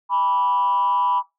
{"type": "tone with frequency modulation", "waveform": "sine", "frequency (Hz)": 985, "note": "B5", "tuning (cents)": -5, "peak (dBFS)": -16, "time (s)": [0.09, 1.23], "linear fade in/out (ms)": 50, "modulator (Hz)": 171, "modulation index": 0.52, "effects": ["noise-tail reverb RT60 0.2 s tail -19 dB re dry", "tanh soft clip ceiling -13 dBFS"]}